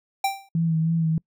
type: tone with exponential decay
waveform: square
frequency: 784 Hz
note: G5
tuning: in tune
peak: -18 dBFS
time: 0.24-0.49 s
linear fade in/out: 5 ms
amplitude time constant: 54 ms
type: tone with vibrato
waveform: sine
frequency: 162.9 Hz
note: E3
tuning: 20 cents flat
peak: -19 dBFS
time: 0.55-1.18 s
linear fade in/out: 2 ms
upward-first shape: sine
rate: 3.2 Hz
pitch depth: 34 cents each way
effects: noise-tail reverb RT60 0.1 s tail -26 dB re dry